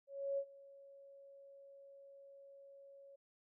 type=tone with ADSR envelope; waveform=sine; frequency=554.4 Hz; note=C#5; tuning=in tune; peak=-34 dBFS; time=0.07-3.16 s; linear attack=310 ms; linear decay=67 ms; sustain=-22 dB; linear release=9 ms; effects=none